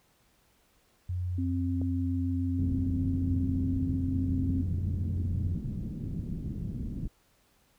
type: tone with pitch glide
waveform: sine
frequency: 90.1 to 88.6 Hz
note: F#2 to F2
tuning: -45 to +25 cents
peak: -29 dBFS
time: 1.09-5.55 s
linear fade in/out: 5 ms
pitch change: -30 cents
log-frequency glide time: 3.92-5.11 s
type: tone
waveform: sine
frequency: 263.5 Hz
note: C4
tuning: 12 cents sharp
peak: -30 dBFS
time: 1.38-4.62 s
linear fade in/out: 5 ms
type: click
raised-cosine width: 2 ms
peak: -26 dBFS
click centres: 1.816 s
type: low-pass noise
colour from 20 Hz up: white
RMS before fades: -35 dBFS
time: 2.58-7.08 s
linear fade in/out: 10 ms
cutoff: 220 Hz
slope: 24 dB/octave
effects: pink hiss -67 dBFS RMS until 7.78 s